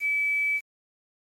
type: tone with quantisation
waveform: sine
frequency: 2299 Hz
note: D7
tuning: 37 cents flat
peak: -22 dBFS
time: 0-0.61 s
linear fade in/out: 50 ms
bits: 8
effects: MP3 64 kbps